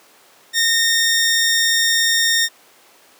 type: tone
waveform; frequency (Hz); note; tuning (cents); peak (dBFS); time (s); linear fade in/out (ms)
15% pulse; 1837; A#6; -26; -8; 0.53-2.49; 50
effects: pink hiss -49 dBFS RMS until 3.19 s + high-pass 400 Hz 12 dB/octave